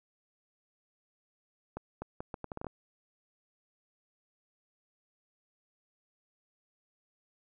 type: accelerating click train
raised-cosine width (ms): 1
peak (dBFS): -24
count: 10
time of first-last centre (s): 1.77-2.668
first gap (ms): 250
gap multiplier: 0.74
effects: none